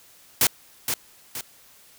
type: noise with echo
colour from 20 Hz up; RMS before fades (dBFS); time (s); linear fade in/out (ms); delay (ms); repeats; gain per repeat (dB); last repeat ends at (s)
white; -18; 0.41-0.47; 2; 470; 2; -7; 1.41
effects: white hiss -53 dBFS RMS until 1.98 s